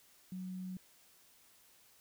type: tone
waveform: sine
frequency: 185 Hz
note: F#3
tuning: in tune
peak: -40 dBFS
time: 0.32-0.77 s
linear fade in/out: 2 ms
effects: white hiss -65 dBFS RMS until 2 s